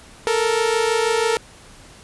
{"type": "tone pair together", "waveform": "sawtooth", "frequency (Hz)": [440, 466.2], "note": ["A4", "A#4"], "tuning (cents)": [0, 0], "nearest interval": "minor second", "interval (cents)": 100, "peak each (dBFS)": -16, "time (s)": [0.27, 1.37], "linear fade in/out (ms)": 0, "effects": ["pink hiss -45 dBFS RMS until 2.03 s", "resampled to 24000 Hz"]}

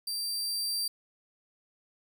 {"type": "tone with level ramp", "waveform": "sawtooth", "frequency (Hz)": 4699, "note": "D8", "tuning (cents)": 0, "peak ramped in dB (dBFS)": [-29, -26], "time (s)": [0.07, 0.88], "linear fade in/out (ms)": 5, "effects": ["11-bit"]}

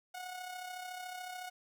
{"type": "tone with amplitude modulation", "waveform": "sawtooth", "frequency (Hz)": 731, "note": "F#5", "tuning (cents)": -21, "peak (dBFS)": -36, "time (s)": [0.14, 1.5], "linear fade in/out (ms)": 10, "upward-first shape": "sine", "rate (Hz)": 33.8, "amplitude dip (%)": 50, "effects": []}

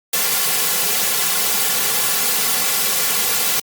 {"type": "noise with comb filter", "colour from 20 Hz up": "white", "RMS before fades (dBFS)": -18, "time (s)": [0.13, 3.6], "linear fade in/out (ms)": 5, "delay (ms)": 3.2, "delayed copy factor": -1, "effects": ["high-pass 200 Hz 12 dB/octave", "Opus 48 kbps"]}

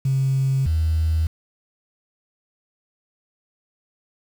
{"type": "tone pair in turn", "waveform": "sine", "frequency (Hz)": [134.1, 80.04], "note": ["C3", "D#2"], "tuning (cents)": [43, 50], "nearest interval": "major sixth", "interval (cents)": 893, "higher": "first", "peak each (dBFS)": -16, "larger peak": "neither", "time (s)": [[0.05, 0.66], [0.66, 1.27]], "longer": "neither", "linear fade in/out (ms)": 5, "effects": ["tanh soft clip ceiling -13 dBFS", "7-bit"]}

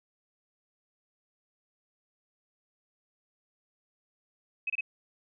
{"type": "tone bursts", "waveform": "sine", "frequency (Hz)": 2550, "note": "D#7", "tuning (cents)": 42, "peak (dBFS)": -28, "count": 3, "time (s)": [4.67, 4.809], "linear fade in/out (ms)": 5, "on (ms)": 29, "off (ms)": 26, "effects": []}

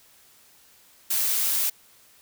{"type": "noise", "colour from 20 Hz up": "blue", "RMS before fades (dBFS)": -24, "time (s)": [1.1, 1.7], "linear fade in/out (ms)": 10, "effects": ["white hiss -56 dBFS RMS until 2.21 s"]}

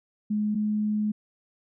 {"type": "tone pair in turn", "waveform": "sine", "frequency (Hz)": [210.7, 211.6], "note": ["G#3", "G#3"], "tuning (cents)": [25, 33], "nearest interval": "unison", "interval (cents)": 8, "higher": "second", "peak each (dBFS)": -23, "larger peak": "neither", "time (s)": [[0.3, 0.55], [0.55, 1.12]], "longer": "second", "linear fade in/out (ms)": 10, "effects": []}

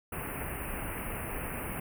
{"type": "band-stop noise", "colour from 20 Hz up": "pink", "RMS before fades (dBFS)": -37, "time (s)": [0.12, 1.8], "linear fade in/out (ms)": 5, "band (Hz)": [2800, 9100], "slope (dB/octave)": 96, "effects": []}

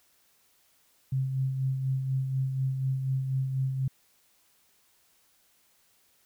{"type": "tone with tremolo", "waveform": "sine", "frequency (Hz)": 132.7, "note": "C3", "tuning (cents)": 25, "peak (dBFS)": -24, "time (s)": [1.12, 3.88], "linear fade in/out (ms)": 5, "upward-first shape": "sine", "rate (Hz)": 4.1, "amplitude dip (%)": 45, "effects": ["white hiss -66 dBFS RMS until 6.25 s"]}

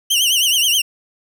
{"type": "tone with vibrato", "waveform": "sawtooth", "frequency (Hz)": 2965, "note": "F#7", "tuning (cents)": 3, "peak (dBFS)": -10, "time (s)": [0.1, 0.82], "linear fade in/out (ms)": 10, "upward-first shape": "triangle", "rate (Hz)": 9.5, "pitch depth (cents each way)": 150, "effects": []}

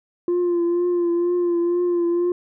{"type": "tone with vibrato", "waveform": "sine", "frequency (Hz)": 348.2, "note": "F4", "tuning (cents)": -5, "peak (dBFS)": -15, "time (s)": [0.28, 2.32], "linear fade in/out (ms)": 2, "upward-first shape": "triangle", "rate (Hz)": 2.1, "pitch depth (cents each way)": 37, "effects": ["tanh soft clip ceiling -16 dBFS"]}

